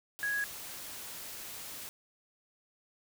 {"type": "tone in noise", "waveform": "sine", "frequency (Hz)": 1661, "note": "G#6", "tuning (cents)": 0, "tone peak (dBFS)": -30, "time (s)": [0.23, 0.44], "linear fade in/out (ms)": 0, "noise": "white", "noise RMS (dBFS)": -44, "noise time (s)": [0.19, 1.89], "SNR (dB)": 11, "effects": []}